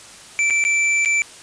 square tone with dropouts, 2332 Hz, D7, 13 cents flat, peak -16 dBFS, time 0.39-1.22 s, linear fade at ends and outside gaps 0 ms, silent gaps 0.5-0.506 / 0.64-0.65 / 1.049-1.058 s, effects white hiss -41 dBFS RMS until 1.42 s + resampled to 22050 Hz

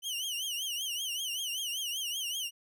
sawtooth tone with vibrato, 3004 Hz, F#7, 26 cents sharp, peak -30 dBFS, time 0.02-2.51 s, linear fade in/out 50 ms, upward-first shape triangle, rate 5.2 Hz, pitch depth 160 cents each way, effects none

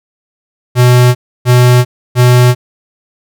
square tone bursts, 123.9 Hz, B2, 6 cents sharp, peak -4 dBFS, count 3, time 0.75-2.55 s, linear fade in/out 50 ms, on 400 ms, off 300 ms, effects none

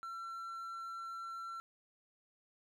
triangle tone, 1352 Hz, E6, 43 cents sharp, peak -40 dBFS, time 0.03-1.6 s, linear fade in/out 0 ms, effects none

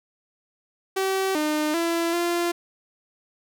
sawtooth tone with pitch steps, 383.5 / 304 / 336.1 / 345.2 Hz, G4 / D#4 / E4 / F4, -38 / -40 / +34 / -20 cents, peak -18 dBFS, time 0.96-2.52 s, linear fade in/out 10 ms, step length 390 ms, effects none

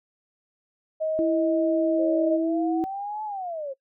sine tone, 630 Hz, D#5, 21 cents sharp, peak -23 dBFS, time 1-2.38 s, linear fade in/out 20 ms
sine tone with pitch glide, 329.6 to 326.4 Hz, E4 to E4, 0 to -17 cents, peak -22 dBFS, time 1.19-2.84 s, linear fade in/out 0 ms, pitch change -17 cents, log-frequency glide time 1.66-2.61 s
sine linear two-way sweep, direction up then down, 523.3 to 867 to 523.3 Hz, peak -29 dBFS, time 1.98-3.74 s, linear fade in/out 20 ms, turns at 3.24 s
effects noise-tail reverb RT60 0.1 s tail -25 dB re dry

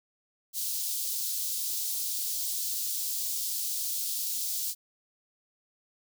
white high-pass noise, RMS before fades -32 dBFS, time 0.53-4.75 s, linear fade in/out 50 ms, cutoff 4000 Hz, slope 24 dB/octave, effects none

